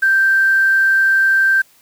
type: tone with quantisation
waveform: sine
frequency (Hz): 1568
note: G6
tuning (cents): 0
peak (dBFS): -10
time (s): 0.02-1.62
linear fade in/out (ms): 10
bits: 6
effects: white hiss -52 dBFS RMS until 1.81 s